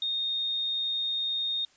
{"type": "tone", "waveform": "sine", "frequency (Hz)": 3689, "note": "A#7", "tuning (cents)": -19, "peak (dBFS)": -27, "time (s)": [0.02, 1.65], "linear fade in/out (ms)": 2, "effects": ["white hiss -62 dBFS RMS until 1.76 s", "resampled to 16000 Hz"]}